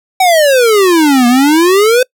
square exponential two-way sweep, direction down then up, 770 to 236.6 to 516 Hz, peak -6 dBFS, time 0.2-2.03 s, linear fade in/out 5 ms, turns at 1.27 s, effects noise-tail reverb RT60 0.1 s tail -26 dB re dry

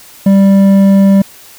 triangle tone with hard clipping, 196 Hz, G3, in tune, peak -5 dBFS, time 0.26-1.22 s, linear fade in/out 5 ms, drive 10 dB, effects white hiss -37 dBFS RMS until 1.58 s

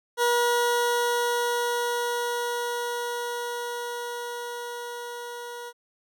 20% pulse tone with level ramp, 480 Hz, B4, 49 cents flat, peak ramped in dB -15 to -31 dBFS, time 0.17-5.73 s, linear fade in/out 50 ms, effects none

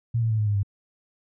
sine tone with pitch steps, 116.54 / 113.03 / 109.62 / 106.31 / 103.11 / 100 Hz, A#2 / A2 / A2 / G#2 / G#2 / G2, 0 / +47 / -6 / +41 / -12 / +35 cents, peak -20 dBFS, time 0.14-0.632 s, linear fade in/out 10 ms, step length 82 ms, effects none

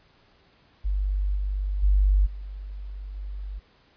sine tone with level steps, 49 Hz, G1, in tune, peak -22 / -24 / -16 / -33 / -31 dBFS, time 0.84-3.6 s, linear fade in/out 20 ms, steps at 1.35 / 1.82 / 2.25 / 3.15 s, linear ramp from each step 20 ms, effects pink hiss -60 dBFS RMS until 3.96 s + resampled to 11025 Hz

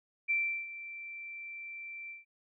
sine tone with ADSR envelope, 2345 Hz, D7, 3 cents flat, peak -26 dBFS, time 0.28-2.25 s, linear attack 24 ms, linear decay 360 ms, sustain -15 dB, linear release 150 ms, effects none

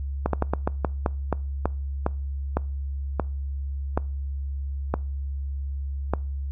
slowing click train, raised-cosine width 1 ms, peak -8 dBFS, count 15, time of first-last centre 0.26-6.136 s, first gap 73 ms, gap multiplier 1.24, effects noise-tail reverb RT60 0.4 s tail -24 dB re dry + added 69 Hz sine -27 dBFS peak until 6.51 s

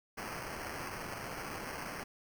white noise with sample-and-hold, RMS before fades -42 dBFS, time 0.17-2.04 s, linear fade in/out 10 ms, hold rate 3675 Hz, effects none

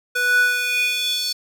square tone with high-pass filter sweep, 492.7 Hz, B4, 4 cents flat, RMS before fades -20 dBFS, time 0.15-1.33 s, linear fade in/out 10 ms, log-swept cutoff 1100 to 4500 Hz, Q 5, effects none

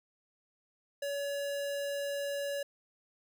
square tone, 566 Hz, C#5, 36 cents sharp, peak -34 dBFS, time 1.02-2.63 s, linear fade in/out 5 ms, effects none

